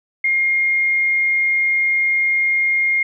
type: tone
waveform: sine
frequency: 2130 Hz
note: C7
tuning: 30 cents sharp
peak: -14 dBFS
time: 0.24-3.03 s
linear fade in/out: 5 ms
effects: none